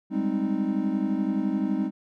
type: chord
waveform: triangle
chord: Ab major seventh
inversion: third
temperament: equal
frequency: 196 / 207.7 / 261.6 / 311.1 Hz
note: G3 / Ab3 / C4 / Eb4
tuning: 0 / 0 / 0 / 0 cents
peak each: -27 dBFS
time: 0.1-1.91 s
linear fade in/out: 50 ms
effects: none